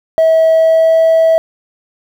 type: tone with pitch glide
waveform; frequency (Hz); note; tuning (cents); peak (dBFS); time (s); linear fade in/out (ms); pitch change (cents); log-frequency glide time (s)
triangle; 646 to 650.5; E5 to E5; -35 to -23; -3; 0.18-1.38; 0; +12; 0.52-1.01
effects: tanh soft clip ceiling -2 dBFS + 7-bit